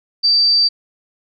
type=tone; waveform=sine; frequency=4653 Hz; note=D8; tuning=17 cents flat; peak=-10 dBFS; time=0.23-0.69 s; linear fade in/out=20 ms; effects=none